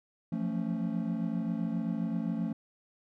triangle tone cluster, 171.6 / 179.2 / 222.6 / 276.7 Hz, F3 / F3 / A3 / C#4, -30 / +45 / +20 / -3 cents, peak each -33 / -36 / -31 / -36 dBFS, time 0.32-2.53 s, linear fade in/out 5 ms, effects none

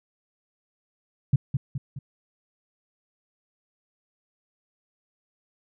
sine tone with echo, 135.3 Hz, C#3, 42 cents flat, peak -14 dBFS, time 1.33-1.36 s, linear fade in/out 5 ms, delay 210 ms, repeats 3, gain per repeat -6 dB, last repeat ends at 1.99 s, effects none

